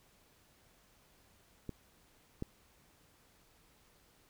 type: clicks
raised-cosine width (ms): 3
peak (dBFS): -27 / -24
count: 2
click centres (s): 1.693 / 2.424
effects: pink hiss -67 dBFS RMS until 4.29 s